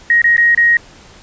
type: tone with dropouts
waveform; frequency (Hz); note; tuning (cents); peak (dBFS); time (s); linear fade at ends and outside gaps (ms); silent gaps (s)
sine; 1881; A#6; +15; -7; 0.1-0.77; 2; 0.218-0.242 / 0.366-0.379 / 0.549-0.575
effects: pink hiss -41 dBFS RMS until 1.22 s + resampled to 16000 Hz